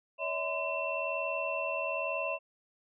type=tone cluster; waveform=sine; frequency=564 / 645 / 1021 / 2695 Hz; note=C#5 / E5 / C6 / E7; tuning=+30 / -38 / -43 / +38 cents; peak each=-37 / -36 / -38 / -35 dBFS; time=0.18-2.39 s; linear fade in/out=50 ms; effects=none